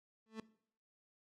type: tone with exponential growth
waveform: 30% pulse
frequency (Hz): 220.8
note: A3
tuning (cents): +6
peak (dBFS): -37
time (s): 0.26-0.4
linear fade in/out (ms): 2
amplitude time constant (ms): 29
effects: noise-tail reverb RT60 0.6 s tail -19 dB re dry + low-pass 6000 Hz 12 dB/octave